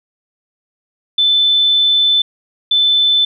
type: tone pair in turn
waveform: sine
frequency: 3520 / 3520 Hz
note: A7 / A7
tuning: 0 / 0 cents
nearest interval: unison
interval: 0 cents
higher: neither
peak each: -9 dBFS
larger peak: neither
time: 1.18-2.22 / 2.71-3.25 s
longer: first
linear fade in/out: 5 ms
effects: none